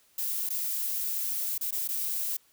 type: noise with dropouts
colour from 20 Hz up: violet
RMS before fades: -31 dBFS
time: 0.18-2.37 s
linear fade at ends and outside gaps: 5 ms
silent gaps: 0.492-0.502 / 1.58-1.61 / 1.709-1.724 / 1.877-1.887 s
effects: white hiss -64 dBFS RMS until 2.52 s